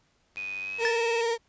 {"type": "click train", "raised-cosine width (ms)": 0.2, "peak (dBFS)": -29, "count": 49, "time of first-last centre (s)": [0.36, 0.857], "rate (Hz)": 96.6}
{"type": "tone with pitch glide", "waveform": "sine", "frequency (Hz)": [2489, 2616], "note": ["D#7", "E7"], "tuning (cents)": [0, -14], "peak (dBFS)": -32, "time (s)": [0.37, 1.21], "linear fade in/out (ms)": 0, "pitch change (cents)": 86, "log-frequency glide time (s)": [0.6, 0.88]}
{"type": "tone with vibrato", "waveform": "35% pulse", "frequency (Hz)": 463.3, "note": "A#4", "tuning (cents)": -11, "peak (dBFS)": -23, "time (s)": [0.78, 1.38], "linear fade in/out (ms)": 50, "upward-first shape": "triangle", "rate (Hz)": 20, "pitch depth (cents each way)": 51}
{"type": "tone with exponential decay", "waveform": "square", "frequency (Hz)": 1760, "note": "A6", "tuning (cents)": 0, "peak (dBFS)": -23, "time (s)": [0.85, 1.07], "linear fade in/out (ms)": 0, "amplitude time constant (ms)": 47}
{"effects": ["pink hiss -68 dBFS RMS until 1.48 s", "resampled to 16000 Hz"]}